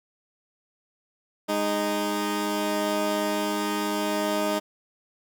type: tone pair together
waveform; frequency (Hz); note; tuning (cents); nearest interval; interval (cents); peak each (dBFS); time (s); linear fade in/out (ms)
15% pulse; 206.5 / 309.4; G#3 / D#4; -10 / -10; perfect fifth; 700; -22 / -20; 1.48-4.6; 20
effects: none